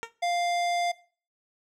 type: tone with exponential decay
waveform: 10% pulse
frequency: 460 Hz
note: A#4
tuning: 23 cents flat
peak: -21 dBFS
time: 0.03-0.12 s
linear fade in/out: 0 ms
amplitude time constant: 18 ms
type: tone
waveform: square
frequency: 698.5 Hz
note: F5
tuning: in tune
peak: -25 dBFS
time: 0.22-0.92 s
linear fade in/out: 10 ms
effects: noise-tail reverb RT60 0.4 s tail -19 dB re dry + low-pass 7000 Hz 12 dB/octave